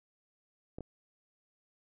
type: clicks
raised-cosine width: 2 ms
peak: -28 dBFS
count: 2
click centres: 0.785 / 0.807 s
effects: none